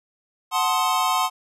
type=chord; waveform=square; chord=F# diminished seventh; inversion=none; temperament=equal with one note detuned; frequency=740 / 880 / 1046.5 / 1256.8 Hz; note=F#5 / A5 / C6 / Eb6; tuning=0 / 0 / 0 / +17 cents; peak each=-26 / -27 / -23 / -28 dBFS; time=0.51-1.3 s; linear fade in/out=50 ms; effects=resampled to 32000 Hz